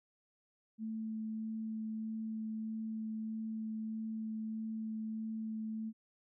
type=tone with vibrato; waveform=sine; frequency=220 Hz; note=A3; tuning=in tune; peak=-37 dBFS; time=0.78-5.93 s; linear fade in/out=50 ms; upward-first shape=sine; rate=1.6 Hz; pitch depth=8 cents each way; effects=none